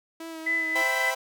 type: tone with vibrato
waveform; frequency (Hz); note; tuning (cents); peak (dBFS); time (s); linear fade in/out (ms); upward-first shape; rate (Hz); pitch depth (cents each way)
sawtooth; 324.4; E4; -28; -32; 0.2-0.82; 5; sine; 3.6; 24
type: tone with tremolo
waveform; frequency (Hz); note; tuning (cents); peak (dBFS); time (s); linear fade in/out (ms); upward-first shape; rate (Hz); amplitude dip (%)
sine; 2004; B6; +25; -22; 0.46-1.11; 10; sine; 3.5; 40
type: chord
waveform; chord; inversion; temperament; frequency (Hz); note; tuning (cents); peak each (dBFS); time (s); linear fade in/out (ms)
sawtooth; C major seventh; none; equal; 523.3 / 659.3 / 784 / 987.8; C5 / E5 / G5 / B5; 0 / 0 / 0 / 0; -29; 0.75-1.15; 10
effects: none